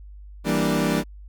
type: chord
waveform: 30% pulse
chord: E half-diminished seventh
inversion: none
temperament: equal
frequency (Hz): 164.81 / 196 / 233.1 / 293.7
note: E3 / G3 / Bb3 / D4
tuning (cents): 0 / 0 / 0 / 0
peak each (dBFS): -23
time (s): 0.44-1.04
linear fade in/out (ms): 50
effects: added 50 Hz sine -39 dBFS peak until 1.28 s